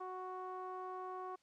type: tone with low-pass filter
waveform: sawtooth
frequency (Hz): 370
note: F#4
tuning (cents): 0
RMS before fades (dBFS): -45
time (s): 0-1.36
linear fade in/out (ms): 10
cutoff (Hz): 1000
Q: 8.4
effects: white hiss -75 dBFS RMS until 1.42 s + low-pass 6000 Hz 12 dB/octave